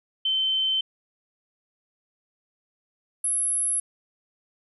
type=tone pair in turn; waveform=sine; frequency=3084 / 10917 Hz; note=G7 / F9; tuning=-29 / -40 cents; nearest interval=octave + minor seventh; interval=2189 cents; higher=second; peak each=-21 / -22 dBFS; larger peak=first; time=0.25-0.81 / 3.24-3.8 s; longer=neither; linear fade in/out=5 ms; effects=none